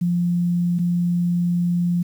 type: tone pair in turn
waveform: sine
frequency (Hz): 174.61 / 174.61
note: F3 / F3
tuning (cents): 0 / 0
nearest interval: unison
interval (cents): 0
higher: neither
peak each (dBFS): -17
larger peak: neither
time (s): 0.01-0.79 / 0.79-2.03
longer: second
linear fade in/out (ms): 10
effects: 8-bit